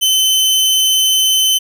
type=tone; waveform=sawtooth; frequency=3057 Hz; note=G7; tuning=44 cents flat; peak=-7 dBFS; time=0.01-1.59 s; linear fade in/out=20 ms; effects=none